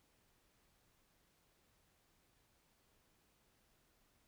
silence, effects pink hiss -75 dBFS RMS until 4.27 s

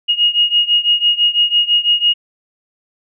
sine beating tone pair, 2868 / 2874 Hz, F7 / F7, +45 / +49 cents, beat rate 6 Hz, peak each -13 / -15 dBFS, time 0.08-2.14 s, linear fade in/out 20 ms, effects none

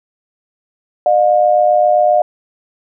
sine tone pair together, 607 / 714.6 Hz, D#5 / F5, -43 / +40 cents, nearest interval minor third, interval 283 cents, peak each -11 dBFS, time 1.06-2.22 s, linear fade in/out 2 ms, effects none

